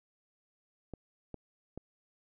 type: clicks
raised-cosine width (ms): 2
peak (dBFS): -28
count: 3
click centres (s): 0.937 / 1.343 / 1.776
effects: none